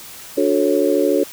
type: chord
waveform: sine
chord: D major seventh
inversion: none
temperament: just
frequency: 293.7 / 367.1 / 440.5 / 550.6 Hz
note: D4 / F#4 / A4 / C#5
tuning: 0 / -14 / +2 / -12 cents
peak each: -19 dBFS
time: 0.37-1.24 s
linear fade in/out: 10 ms
effects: white hiss -37 dBFS RMS until 1.32 s